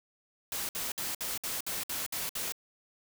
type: noise bursts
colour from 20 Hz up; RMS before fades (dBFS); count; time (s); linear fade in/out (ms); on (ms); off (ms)
white; -35; 9; 0.52-2.522; 2; 170; 59
effects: none